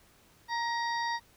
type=harmonic tone with a mistuned harmonic; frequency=932.3 Hz; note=A#5; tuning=in tune; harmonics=1 / 2 / 4 / 5 / 6; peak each=-31 / -35 / -43 / -42 / -47 dBFS; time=0.48-1.2 s; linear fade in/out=50 ms; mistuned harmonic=2; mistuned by=+30 cents; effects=pink hiss -62 dBFS RMS until 1.36 s